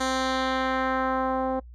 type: tone with low-pass filter sweep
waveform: 10% pulse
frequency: 261.6 Hz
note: C4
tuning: in tune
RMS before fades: -26 dBFS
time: 0-1.6 s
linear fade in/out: 10 ms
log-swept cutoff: 7200 to 650 Hz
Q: 1.2
effects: noise-tail reverb RT60 0.1 s tail -23 dB re dry + added 60 Hz sine -42 dBFS peak until 1.74 s